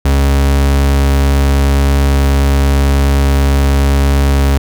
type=tone; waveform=40% pulse; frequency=69.3 Hz; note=C#2; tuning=in tune; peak=-7 dBFS; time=0.05-4.58 s; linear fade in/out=5 ms; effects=none